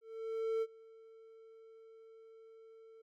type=tone with ADSR envelope; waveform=triangle; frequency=447.9 Hz; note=A4; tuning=31 cents sharp; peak=-29 dBFS; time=0.01-3.02 s; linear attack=610 ms; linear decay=45 ms; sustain=-24 dB; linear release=10 ms; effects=none